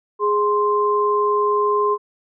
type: tone pair together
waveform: sine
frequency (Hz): 415.3 / 1046.5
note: G#4 / C6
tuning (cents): 0 / 0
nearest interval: octave + major third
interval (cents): 1600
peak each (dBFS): -18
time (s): 0.19-1.98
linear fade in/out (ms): 50
effects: none